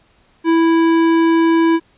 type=tone with tanh clipping; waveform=sine; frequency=329.6 Hz; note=E4; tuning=in tune; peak=-12 dBFS; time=0.44-1.8 s; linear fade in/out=50 ms; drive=16 dB; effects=pink hiss -55 dBFS RMS until 1.97 s + resampled to 8000 Hz

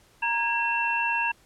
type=tone cluster; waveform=sine; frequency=934 / 1643 / 2702 Hz; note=A#5 / G#6 / E7; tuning=+3 / -19 / +42 cents; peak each=-27 / -30 / -26 dBFS; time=0.22-1.32 s; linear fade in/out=10 ms; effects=pink hiss -59 dBFS RMS until 1.45 s + low-pass 12000 Hz 12 dB/octave

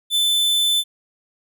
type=tone; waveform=45% pulse; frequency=3520 Hz; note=A7; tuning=in tune; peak=-16 dBFS; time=0.1-0.84 s; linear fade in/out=50 ms; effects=none

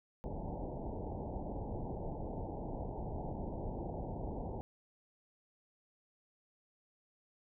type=low-pass noise; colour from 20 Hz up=pink; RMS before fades=-41 dBFS; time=0.24-4.61 s; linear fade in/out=0 ms; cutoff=910 Hz; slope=96 dB/octave; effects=none

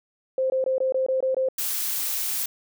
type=tone bursts; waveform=sine; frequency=523.3 Hz; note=C5; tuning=in tune; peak=-20 dBFS; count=8; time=0.38-1.487 s; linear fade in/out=2 ms; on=120 ms; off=21 ms
type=noise; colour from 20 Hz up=blue; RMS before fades=-27 dBFS; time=1.58-2.46 s; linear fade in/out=5 ms
effects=none

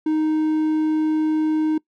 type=tone; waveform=triangle; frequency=311.1 Hz; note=D#4; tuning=in tune; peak=-15 dBFS; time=0.06-1.78 s; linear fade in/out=5 ms; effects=noise-tail reverb RT60 0.1 s tail -23 dB re dry

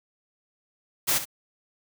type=noise with echo; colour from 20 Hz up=white; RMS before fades=-23 dBFS; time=1.07-1.19 s; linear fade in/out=20 ms; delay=65 ms; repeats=1; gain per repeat=-11 dB; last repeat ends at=1.255 s; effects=none

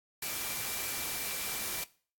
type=tone in noise; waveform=sine; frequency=2349 Hz; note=D7; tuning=in tune; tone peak=-47 dBFS; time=0.22-1.84 s; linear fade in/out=5 ms; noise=white; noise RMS=-36 dBFS; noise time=0.22-1.84 s; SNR=-14 dB; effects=noise-tail reverb RT60 0.4 s tail -19 dB re dry + AAC 64 kbps

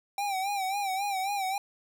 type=tone with vibrato; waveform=square; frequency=784 Hz; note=G5; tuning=in tune; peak=-29 dBFS; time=0.18-1.58 s; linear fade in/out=2 ms; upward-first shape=sine; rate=3.7 Hz; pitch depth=80 cents each way; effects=none

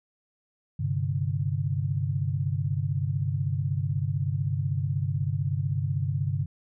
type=chord; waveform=sine; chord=G suspended fourth; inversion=none; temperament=equal; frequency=98 / 130.81 / 146.83 Hz; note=G2 / C3 / D3; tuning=0 / 0 / 0 cents; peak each=-29 dBFS; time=0.79-6.46 s; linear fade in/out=10 ms; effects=none

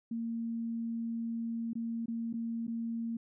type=tone with dropouts; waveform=sine; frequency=230 Hz; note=A#3; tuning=23 cents flat; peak=-33 dBFS; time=0.11-3.17 s; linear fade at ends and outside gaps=5 ms; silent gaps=1.733-1.753 / 2.059-2.081 / 2.329-2.338 / 2.669-2.678 s; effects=none

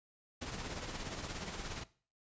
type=noise with tremolo; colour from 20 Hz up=pink; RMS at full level=-40 dBFS; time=0.41-1.84 s; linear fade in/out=10 ms; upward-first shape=triangle; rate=17 Hz; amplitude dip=55%; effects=noise-tail reverb RT60 0.4 s tail -18 dB re dry + resampled to 16000 Hz

